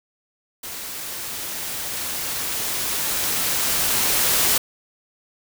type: noise with level ramp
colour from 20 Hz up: white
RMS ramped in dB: -33 to -18 dBFS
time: 0.63-4.58 s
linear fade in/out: 5 ms
effects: none